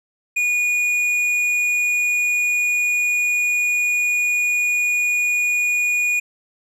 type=tone with tanh clipping; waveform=triangle; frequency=2452 Hz; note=D#7; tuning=26 cents flat; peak=-18 dBFS; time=0.36-6.2 s; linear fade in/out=10 ms; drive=12 dB; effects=none